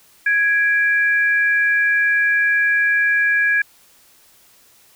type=tone pair together; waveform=sine; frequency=1659.7 / 2349 Hz; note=G#6 / D7; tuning=-2 / 0 cents; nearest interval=tritone; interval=602 cents; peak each=-14 / -22 dBFS; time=0.26-3.62 s; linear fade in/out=5 ms; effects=white hiss -52 dBFS RMS until 4.95 s